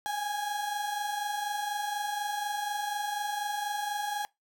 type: tone pair together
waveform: 35% pulse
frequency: 806.5 / 830.6 Hz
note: G5 / G#5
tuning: +49 / 0 cents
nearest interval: minor second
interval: 51 cents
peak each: -36 / -30 dBFS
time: 0.06-4.25 s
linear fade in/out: 0 ms
effects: noise-tail reverb RT60 0.2 s tail -24 dB re dry